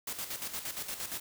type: noise with tremolo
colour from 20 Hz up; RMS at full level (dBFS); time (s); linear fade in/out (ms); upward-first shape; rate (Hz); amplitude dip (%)
white; -37; 0.07-1.2; 5; square; 8.6; 60
effects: none